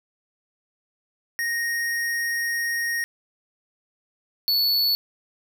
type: tone pair in turn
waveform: square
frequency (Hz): 1864.7 / 4435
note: A#6 / C#8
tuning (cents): 0 / 0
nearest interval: octave + minor third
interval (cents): 1500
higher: second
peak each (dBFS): -24 / -19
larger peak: second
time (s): 1.39-3.04 / 4.48-4.95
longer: first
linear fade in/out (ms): 0
effects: none